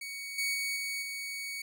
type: tone with level steps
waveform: sawtooth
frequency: 2238 Hz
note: C#7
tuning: 16 cents sharp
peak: -35 / -26 / -28 / -30 / -33 dBFS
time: 0.01-1.62 s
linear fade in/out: 5 ms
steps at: 0.38 / 0.54 / 0.76 / 1.02 s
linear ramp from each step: 5 ms
effects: none